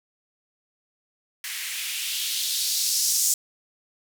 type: noise with band-pass filter sweep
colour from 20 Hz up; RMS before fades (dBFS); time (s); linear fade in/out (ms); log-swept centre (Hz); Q
violet; -26; 1.44-3.34; 2; 1900 to 6600; 2.1
effects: none